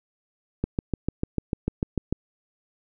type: click train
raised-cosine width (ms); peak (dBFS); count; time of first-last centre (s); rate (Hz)
3; -11; 11; 0.64-2.126; 6.73
effects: none